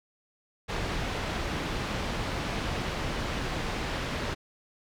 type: low-pass noise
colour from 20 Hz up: pink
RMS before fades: -32 dBFS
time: 0.68-4.35 s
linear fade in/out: 20 ms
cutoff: 3900 Hz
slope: 12 dB/octave
effects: none